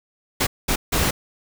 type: noise bursts at uneven times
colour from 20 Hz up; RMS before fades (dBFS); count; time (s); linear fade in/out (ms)
pink; -20; 3; 0.4-0.47 / 0.68-0.76 / 0.92-1.11; 10
effects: none